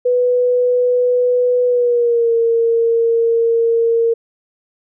sine tone with pitch glide, 494.1 to 461 Hz, B4 to A#4, +1 to -19 cents, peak -11 dBFS, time 0.05-4.14 s, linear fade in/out 10 ms, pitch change -120 cents, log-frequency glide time 1.66-2.33 s, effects none

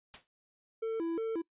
white noise with exponential decay, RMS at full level -41 dBFS, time 0.14-0.27 s, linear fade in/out 0 ms, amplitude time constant 27 ms
triangle tone with vibrato, 386.1 Hz, G4, 26 cents flat, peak -29 dBFS, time 0.82-1.42 s, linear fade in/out 10 ms, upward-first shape square, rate 2.8 Hz, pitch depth 260 cents each way
effects noise-tail reverb RT60 0.1 s tail -22 dB re dry + resampled to 8000 Hz

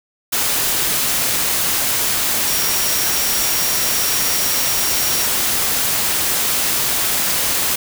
sine tone in noise, 5620 Hz, F8, 10 cents sharp, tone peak -24 dBFS, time 2.47-5.27 s, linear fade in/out 10 ms, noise white, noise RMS -18 dBFS, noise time 0.32-7.76 s, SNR -9 dB, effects none

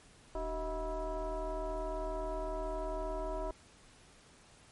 sine tone with frequency modulation, 299.1 Hz, D4, 32 cents sharp, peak -34 dBFS, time 0.35-3.51 s, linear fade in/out 2 ms, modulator 338 Hz, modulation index 2, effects pink hiss -60 dBFS RMS until 4.71 s + MP3 48 kbps

